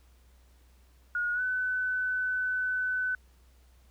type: tone with pitch glide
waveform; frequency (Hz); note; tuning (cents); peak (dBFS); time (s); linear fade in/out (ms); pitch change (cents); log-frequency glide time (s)
sine; 1442 to 1505.8; F#6 to F#6; -45 to +30; -27; 1.15-3.15; 2; +75; 1.33-1.42
effects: added 62 Hz sine -57 dBFS peak until 3.9 s + pink hiss -67 dBFS RMS until 3.9 s